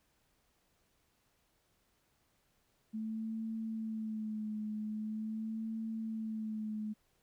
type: tone with vibrato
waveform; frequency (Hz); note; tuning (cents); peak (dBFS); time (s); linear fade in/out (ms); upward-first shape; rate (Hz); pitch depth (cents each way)
sine; 218.1; A3; -15; -36; 2.93-6.94; 20; sine; 0.43; 38
effects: pink hiss -75 dBFS RMS until 7.22 s